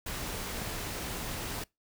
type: noise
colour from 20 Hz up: pink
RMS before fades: -37 dBFS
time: 0.06-1.64 s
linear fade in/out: 5 ms
effects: noise-tail reverb RT60 0.2 s tail -24 dB re dry